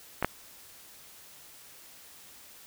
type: clicks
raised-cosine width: 0.5 ms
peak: -13 / -9 dBFS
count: 2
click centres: 0.226 / 0.246 s
effects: white hiss -52 dBFS RMS until 2.66 s